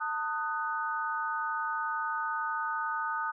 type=chord; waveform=sine; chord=D# diminished; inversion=second; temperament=just; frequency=896 / 1244.5 / 1493.4 Hz; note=A5 / D#6 / F#6; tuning=+31 / 0 / +16 cents; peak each=-35 / -33 / -35 dBFS; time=0-3.32 s; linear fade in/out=20 ms; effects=none